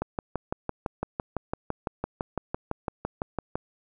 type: click train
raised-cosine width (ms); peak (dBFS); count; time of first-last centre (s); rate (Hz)
1; -14; 22; 0.02-3.555; 5.94
effects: none